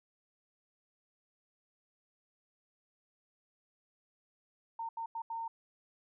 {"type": "tone bursts at uneven times", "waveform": "sine", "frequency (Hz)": 913, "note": "A#5", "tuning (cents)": -36, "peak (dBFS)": -36, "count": 4, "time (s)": [[4.79, 4.89], [4.97, 5.06], [5.15, 5.22], [5.3, 5.48]], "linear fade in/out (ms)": 5, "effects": []}